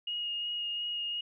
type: tone with vibrato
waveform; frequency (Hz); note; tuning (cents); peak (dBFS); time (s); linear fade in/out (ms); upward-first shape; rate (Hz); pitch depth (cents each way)
sine; 2866; F7; +44; -32; 0.07-1.21; 5; sine; 2.8; 12
effects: none